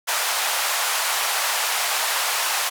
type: band-pass noise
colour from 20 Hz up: pink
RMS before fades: -23 dBFS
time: 0.07-2.7 s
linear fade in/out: 20 ms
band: 720 to 15000 Hz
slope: 24 dB/octave
effects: none